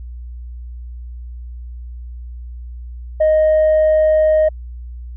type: tone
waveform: sine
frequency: 622.3 Hz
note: D#5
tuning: in tune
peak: -8 dBFS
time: 3.2-4.49 s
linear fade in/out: 10 ms
effects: tanh soft clip ceiling -8 dBFS + added 60 Hz sine -28 dBFS peak until 5.16 s